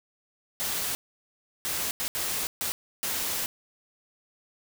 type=noise bursts at uneven times; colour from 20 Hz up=white; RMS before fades=-30 dBFS; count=6; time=0.6-0.95 / 1.65-1.91 / 2-2.08 / 2.15-2.47 / 2.61-2.72 / 3.03-3.46 s; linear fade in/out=0 ms; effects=none